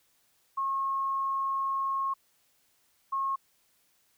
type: tone pair in turn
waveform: sine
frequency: 1085 / 1085 Hz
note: C#6 / C#6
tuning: -37 / -37 cents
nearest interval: unison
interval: 0 cents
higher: neither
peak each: -27 dBFS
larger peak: neither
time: 0.57-2.14 / 3.12-3.36 s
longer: first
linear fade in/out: 10 ms
effects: white hiss -69 dBFS RMS until 4.17 s